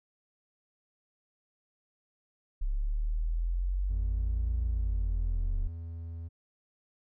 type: exponential two-way sweep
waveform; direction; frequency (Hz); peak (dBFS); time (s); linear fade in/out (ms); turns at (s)
sine; up then down; 33.88 to 58.27 to 33.88; -27; 2.61-5.68; 10; 4.62
type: tone with pitch glide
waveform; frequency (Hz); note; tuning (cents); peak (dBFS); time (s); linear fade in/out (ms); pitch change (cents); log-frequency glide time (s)
triangle; 84 to 83.23; E2 to E2; +33 to +17; -35; 3.89-6.29; 20; -16; 4.3-5.65
effects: none